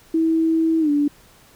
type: tone with pitch glide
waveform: sine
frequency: 324.2 to 290.5 Hz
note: E4 to D4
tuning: -29 to -19 cents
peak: -15 dBFS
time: 0.14-1.08 s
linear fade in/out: 5 ms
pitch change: -190 cents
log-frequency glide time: 0.8-0.9 s
effects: pink hiss -51 dBFS RMS until 1.55 s